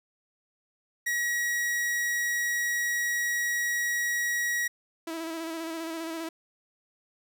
45% pulse tone, 1910 Hz, A#6, 42 cents sharp, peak -26 dBFS, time 1.06-4.68 s, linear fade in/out 10 ms
sawtooth tone with vibrato, 326.9 Hz, E4, 14 cents flat, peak -29 dBFS, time 5.07-6.29 s, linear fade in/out 5 ms, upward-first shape square, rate 15 Hz, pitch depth 27 cents each way
effects none

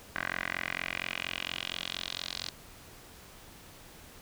10% pulse tone with band-pass filter sweep, 44.29 Hz, F1, 25 cents sharp, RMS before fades -37 dBFS, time 0.16-2.5 s, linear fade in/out 0 ms, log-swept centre 1700 to 4400 Hz, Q 3.2, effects pink hiss -52 dBFS RMS until 4.21 s

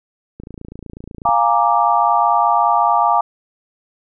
click train, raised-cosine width 3 ms, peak -20 dBFS, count 26, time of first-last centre 0.4-1.29 s, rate 28.1 Hz
sine chord, Bb dominant seventh, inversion second, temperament equal with one note detuned, 698.5 / 827.3 / 932.3 / 1174.7 Hz, F5 / Ab5 / Bb5 / D6, 0 / -7 / 0 / 0 cents, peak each -17 dBFS, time 1.25-3.21 s, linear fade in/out 5 ms
effects none

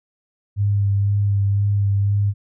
sine tone with vibrato, 100.7 Hz, G2, 47 cents sharp, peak -15 dBFS, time 0.56-2.34 s, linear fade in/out 50 ms, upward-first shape sine, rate 2 Hz, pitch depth 19 cents each way, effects none

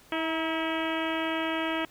harmonic tone with a mistuned harmonic, 323.3 Hz, E4, 34 cents flat, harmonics 1 / 2 / 3 / 4 / 5 / 6 / 7 / 8 / 9 / 10, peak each -31 / -34 / -36 / -37 / -38 / -39 / -39 / -40 / -41 / -41 dBFS, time 0.12-1.85 s, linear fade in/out 2 ms, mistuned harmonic 3, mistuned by -35 cents, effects pink hiss -56 dBFS RMS until 1.9 s

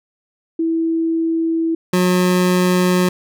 sine / 25% pulse tone pair in turn, 327.6 / 181.17 Hz, E4 / F#3, -11 / -36 cents, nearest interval minor seventh, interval 1025 cents, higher first, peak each -15 / -9 dBFS, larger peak second, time 0.59-1.75 / 1.93-3.09 s, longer neither, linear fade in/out 5 ms, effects none

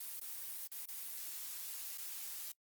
blue noise with dropouts, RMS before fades -45 dBFS, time 0-2.52 s, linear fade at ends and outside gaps 5 ms, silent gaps 0.198-0.212 / 0.674-0.715 / 0.858-0.883 / 1.976-1.98 s, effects noise-tail reverb RT60 0.1 s tail -24 dB re dry + Opus 32 kbps

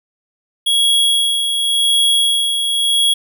square tone with tremolo, 3322 Hz, G#7, in tune, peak -11 dBFS, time 0.66-3.14 s, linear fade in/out 10 ms, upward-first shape sine, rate 0.9 Hz, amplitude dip 45%, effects none

